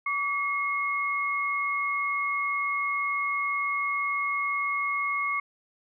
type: tone pair together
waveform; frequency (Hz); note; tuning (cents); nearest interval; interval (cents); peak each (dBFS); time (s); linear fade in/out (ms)
sine; 1145 / 2163; D6 / C#7; -44 / -43; major seventh; 1101; -28; 0.06-5.4; 5
effects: none